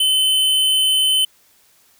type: tone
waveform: square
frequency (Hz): 3049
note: G7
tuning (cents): -49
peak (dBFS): -14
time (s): 0-1.25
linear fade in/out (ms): 5
effects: white hiss -55 dBFS RMS until 1.99 s